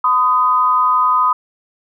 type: tone pair together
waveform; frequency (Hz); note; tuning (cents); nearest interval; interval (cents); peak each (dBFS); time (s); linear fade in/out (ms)
sine; 1013.1 / 1244.5; B5 / D#6; +44 / 0; major third; 356; -14 / -13; 0.04-1.33; 5
effects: none